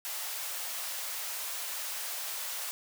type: high-pass noise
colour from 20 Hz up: white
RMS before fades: -37 dBFS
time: 0.05-2.71 s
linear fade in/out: 0 ms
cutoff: 560 Hz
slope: 24 dB/octave
effects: none